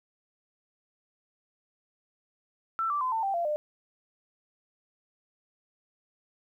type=tone with pitch steps; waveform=sine; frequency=1334 / 1168 / 1022.7 / 895.5 / 784.1 / 686.5 / 601.1 Hz; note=E6 / D6 / C6 / A5 / G5 / F5 / D5; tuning=+20 / -10 / -40 / +30 / 0 / -30 / +40 cents; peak=-26 dBFS; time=2.79-3.56 s; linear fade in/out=0 ms; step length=110 ms; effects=11-bit